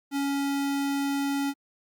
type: tone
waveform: square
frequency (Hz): 279.4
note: C#4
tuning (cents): +14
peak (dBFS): -26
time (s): 0.11-1.54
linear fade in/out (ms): 50
effects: Opus 48 kbps